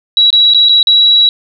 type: tone with dropouts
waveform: sine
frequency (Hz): 3893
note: B7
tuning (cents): -26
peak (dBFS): -4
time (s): 0.17-1.29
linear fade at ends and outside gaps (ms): 1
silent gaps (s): 0.304-0.328 / 0.537-0.546 / 0.687-0.693 / 0.829-0.871
effects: none